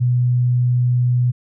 sine tone, 123.47 Hz, B2, in tune, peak -13 dBFS, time 0-1.32 s, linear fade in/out 20 ms, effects none

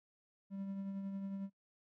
triangle tone with tremolo, 195.7 Hz, G3, 3 cents flat, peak -36 dBFS, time 0.5-1.5 s, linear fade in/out 50 ms, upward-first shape triangle, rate 11 Hz, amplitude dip 40%, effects noise-tail reverb RT60 0.1 s tail -22 dB re dry

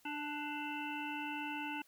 harmonic tone with a mistuned harmonic, 296.5 Hz, D4, 17 cents sharp, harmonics 1 / 3 / 5 / 7 / 9 / 10, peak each -43 / -43 / -47 / -52 / -44 / -53 dBFS, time 0.05-1.82 s, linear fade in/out 5 ms, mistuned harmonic 3, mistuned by -23 cents, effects white hiss -68 dBFS RMS until 1.87 s

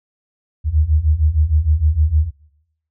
sine beating tone pair, 73.42 / 79.92 Hz, D2 / D#2, 0 / +47 cents, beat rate 6.5 Hz, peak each -16 / -14 dBFS, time 0.64-2.31 s, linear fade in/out 50 ms, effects noise-tail reverb RT60 0.9 s tail -25 dB re dry

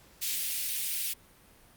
white high-pass noise, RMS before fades -32 dBFS, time 0.21-1.14 s, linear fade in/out 20 ms, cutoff 2300 Hz, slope 24 dB/octave, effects pink hiss -58 dBFS RMS until 1.76 s + Opus 48 kbps

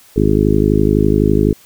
harmonic tone, 51.91 Hz, G#1, in tune, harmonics 1 / 2 / 3 / 4 / 5 / 6 / 7 / 8, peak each -18 / -18 / -18 / -18 / -18 / -18 / -18 / -18 dBFS, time 0.16-1.53 s, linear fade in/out 5 ms, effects white hiss -46 dBFS RMS until 1.65 s

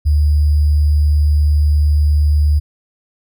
sine tone with sample-and-hold, 74.3 Hz, D2, 21 cents sharp, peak -9 dBFS, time 0.05-2.6 s, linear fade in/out 20 ms, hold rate 4900 Hz, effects none

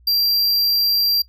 square tone, 4734 Hz, D8, 13 cents sharp, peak -16 dBFS, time 0.07-1.22 s, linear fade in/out 5 ms, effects noise-tail reverb RT60 0.1 s tail -19 dB re dry + added 60 Hz sine -48 dBFS peak until 1.28 s

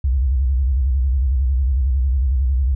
sine tone with vibrato, 65.41 Hz, C2, in tune, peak -14 dBFS, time 0.04-2.75 s, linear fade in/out 5 ms, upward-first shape square, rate 11 Hz, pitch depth 120 cents each way, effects none

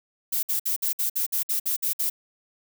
violet noise bursts, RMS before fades -25 dBFS, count 11, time 0.32-2.1 s, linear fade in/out 10 ms, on 110 ms, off 57 ms, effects none

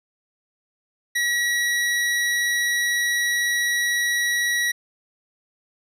square tone pair together, 1917 / 3899 Hz, A#6 / B7, +48 / -23 cents, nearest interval octave, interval 1229 cents, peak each -21 / -29 dBFS, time 1.15-4.72 s, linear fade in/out 10 ms, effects resampled to 32000 Hz

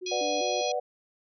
sine tone with vibrato, 329.6 Hz, E4, in tune, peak -35 dBFS, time 0.01-0.62 s, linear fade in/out 20 ms, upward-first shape square, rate 2.5 Hz, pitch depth 180 cents each way
harmonic tone, 830.6 Hz, G#5, in tune, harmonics 3 / 4 / 5 / 6 / 7, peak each -38 / -37 / -37 / -44 / -38 dBFS, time 0.06-0.72 s, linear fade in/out 5 ms
sine chord, B minor, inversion none, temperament equal with one note detuned, 493.9 / 591.8 / 740 Hz, B4 / D5 / F#5, 0 / +13 / 0 cents, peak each -31 dBFS, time 0.11-0.8 s, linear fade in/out 10 ms
effects none

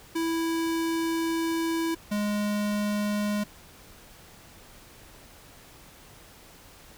square tone pair in turn, 329.3 / 207.4 Hz, E4 / G#3, -2 / -2 cents, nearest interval minor sixth, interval 800 cents, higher first, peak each -26 dBFS, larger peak neither, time 0.15-1.95 / 2.11-3.44 s, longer first, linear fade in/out 10 ms, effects pink hiss -51 dBFS RMS until 6.97 s

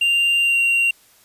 triangle tone with pitch glide, 2785 to 2759 Hz, F7 to F7, -5 to -22 cents, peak -13 dBFS, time 0.01-0.91 s, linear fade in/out 5 ms, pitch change -17 cents, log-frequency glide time 0.4-0.58 s, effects white hiss -53 dBFS RMS until 1.24 s + resampled to 32000 Hz

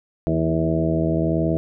harmonic tone with a mistuned harmonic, 81 Hz, E2, 30 cents flat, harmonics 1 / 2 / 3 / 4 / 5 / 6 / 7 / 8, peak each -28 / -22 / -30 / -23 / -30 / -30 / -32 / -26 dBFS, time 0.27-1.57 s, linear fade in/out 0 ms, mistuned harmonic 3, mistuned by -47 cents, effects none

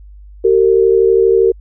sine tone pair together, 383 / 455.5 Hz, G4 / A#4, -40 / -40 cents, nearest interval minor third, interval 300 cents, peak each -10 / -10 dBFS, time 0.44-1.52 s, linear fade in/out 10 ms, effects added 50 Hz sine -34 dBFS peak until 1.6 s

